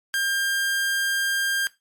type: tone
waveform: sawtooth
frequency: 1600 Hz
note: G6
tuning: 35 cents sharp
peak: -18 dBFS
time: 0.14-1.67 s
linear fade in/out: 0 ms
effects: noise-tail reverb RT60 0.2 s tail -17 dB re dry + MP3 96 kbps